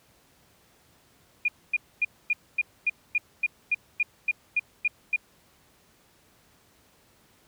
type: tone bursts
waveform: sine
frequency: 2432 Hz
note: D#7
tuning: 40 cents flat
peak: -20 dBFS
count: 14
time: 1.45-5.162 s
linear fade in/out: 5 ms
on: 33 ms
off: 250 ms
effects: pink hiss -61 dBFS RMS until 7.47 s + high-pass 60 Hz 12 dB/octave